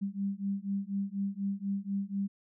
sine beating tone pair, 196 / 200.1 Hz, G3 / G3, 0 / +36 cents, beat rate 4.1 Hz, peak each -34 / -34 dBFS, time 0.01-2.28 s, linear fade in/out 20 ms, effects none

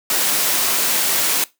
white noise, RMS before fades -18 dBFS, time 0.1-1.44 s, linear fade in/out 2 ms, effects noise-tail reverb RT60 0.2 s tail -20 dB re dry + high-pass 200 Hz 12 dB/octave

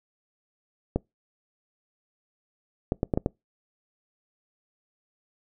clicks, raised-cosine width 2 ms, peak -10 dBFS, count 6, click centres 0.96 / 2.921 / 3.031 / 3.138 / 3.175 / 3.261 s, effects noise-tail reverb RT60 0.2 s tail -26 dB re dry

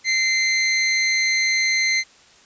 sawtooth tone with amplitude modulation, 2074 Hz, C7, 16 cents flat, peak -12 dBFS, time 0.04-2.04 s, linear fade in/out 50 ms, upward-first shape sine, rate 239 Hz, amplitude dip 35%, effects white hiss -51 dBFS RMS until 2.45 s + resampled to 16000 Hz

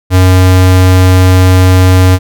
square tone, 92.4 Hz, F#2, 2 cents flat, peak -3 dBFS, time 0.1-2.19 s, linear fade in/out 50 ms, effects none

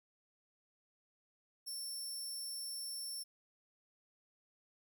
20% pulse tone, 5420 Hz, E8, 47 cents sharp, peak -36 dBFS, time 1.66-3.24 s, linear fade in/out 20 ms, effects 13-bit

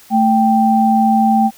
sine tone pair together, 221.5 / 784 Hz, A3 / G5, +12 / 0 cents, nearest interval octave + minor seventh, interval 2188 cents, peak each -12 dBFS, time 0.1-1.51 s, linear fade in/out 50 ms, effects white hiss -44 dBFS RMS until 1.57 s

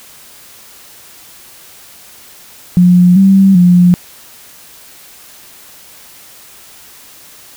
sine tone with pitch steps, 178.5 / 193.6 / 177.6 Hz, F3 / G3 / F3, +38 / -21 / +29 cents, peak -3 dBFS, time 2.77-3.94 s, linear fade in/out 0 ms, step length 390 ms, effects white hiss -38 dBFS RMS until 7.56 s

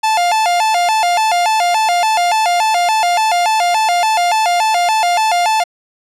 45% pulse tone with vibrato, 784 Hz, G5, in tune, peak -11 dBFS, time 0.03-5.64 s, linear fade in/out 10 ms, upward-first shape square, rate 3.5 Hz, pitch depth 190 cents each way, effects low-pass 9000 Hz 12 dB/octave

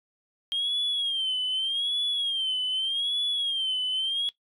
sine tone with vibrato, 3209 Hz, G7, 40 cents sharp, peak -23 dBFS, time 0.52-4.29 s, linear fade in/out 0 ms, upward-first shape sine, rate 0.83 Hz, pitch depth 110 cents each way, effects noise-tail reverb RT60 0.1 s tail -18 dB re dry + tanh soft clip ceiling -22 dBFS

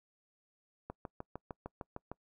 click train, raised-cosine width 1 ms, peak -27 dBFS, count 9, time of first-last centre 0.9-2.116 s, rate 6.58 Hz, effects noise-tail reverb RT60 0.1 s tail -26 dB re dry

